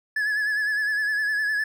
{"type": "tone with vibrato", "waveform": "triangle", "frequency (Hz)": 1706, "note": "G#6", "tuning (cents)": 46, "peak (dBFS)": -20, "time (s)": [0.16, 1.64], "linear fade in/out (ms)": 5, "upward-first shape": "sine", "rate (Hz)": 9.8, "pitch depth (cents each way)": 48, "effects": []}